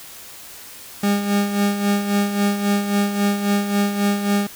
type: tone with tremolo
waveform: 40% pulse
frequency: 202.6 Hz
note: G#3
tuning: 43 cents flat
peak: -14 dBFS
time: 1.03-4.47 s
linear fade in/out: 5 ms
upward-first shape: sine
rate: 3.7 Hz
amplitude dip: 60%
effects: white hiss -39 dBFS RMS until 4.55 s